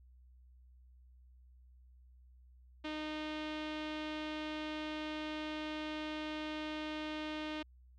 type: tone with low-pass filter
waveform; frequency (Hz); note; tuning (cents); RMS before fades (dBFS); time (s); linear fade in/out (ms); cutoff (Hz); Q
sawtooth; 307.2; D#4; -22; -41; 2.84-7.63; 10; 3300; 2.3
effects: added 62 Hz sine -58 dBFS peak until 7.98 s